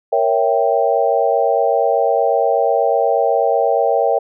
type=chord; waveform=sine; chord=A# diminished seventh; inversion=none; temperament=equal; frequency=466.2 / 554.4 / 659.3 / 784 Hz; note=A#4 / C#5 / E5 / G5; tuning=0 / 0 / 0 / 0 cents; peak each=-18 dBFS; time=0.12-4.19 s; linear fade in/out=10 ms; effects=none

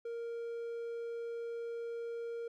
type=tone; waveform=triangle; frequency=466.2 Hz; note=A#4; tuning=in tune; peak=-36 dBFS; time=0.05-2.48 s; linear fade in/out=5 ms; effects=none

